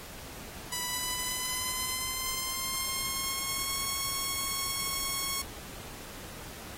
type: tone with pitch glide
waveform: 5% pulse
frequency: 987.8 to 1096 Hz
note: B5 to C#6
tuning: 0 to -20 cents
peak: -20 dBFS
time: 0.72-5.42 s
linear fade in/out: 5 ms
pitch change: +180 cents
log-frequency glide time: 0.83-3.77 s
effects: pink hiss -45 dBFS RMS until 6.77 s + AAC 48 kbps